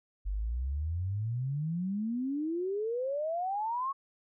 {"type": "exponential sweep", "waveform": "sine", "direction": "up", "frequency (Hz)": [46.49, 1119], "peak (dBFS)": -30, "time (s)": [0.25, 3.93], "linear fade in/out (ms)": 20, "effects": []}